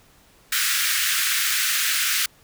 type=high-pass noise; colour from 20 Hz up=pink; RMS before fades=-22 dBFS; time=0.52-2.26 s; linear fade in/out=5 ms; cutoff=1400 Hz; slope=48 dB/octave; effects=pink hiss -55 dBFS RMS until 2.43 s